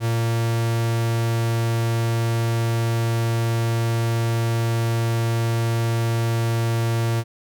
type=tone; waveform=45% pulse; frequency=115.4 Hz; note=A#2; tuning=17 cents flat; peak=-19 dBFS; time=0-7.24 s; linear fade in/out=50 ms; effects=none